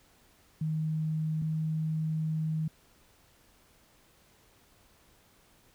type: tone pair in turn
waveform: sine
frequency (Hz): 156.8 / 157.57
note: D#3 / D#3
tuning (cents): +14 / +22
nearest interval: unison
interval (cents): 8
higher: second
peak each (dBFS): -28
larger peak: neither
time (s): 0.61-1.42 / 1.42-2.68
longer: second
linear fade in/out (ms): 5
effects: pink hiss -63 dBFS RMS until 5.74 s